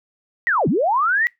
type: linear two-way sweep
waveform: sine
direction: down then up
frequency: 1968 to 130 to 1968 Hz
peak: -15 dBFS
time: 0.47-1.27 s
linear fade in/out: 0 ms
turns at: 0.68 s
effects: noise-tail reverb RT60 0.2 s tail -24 dB re dry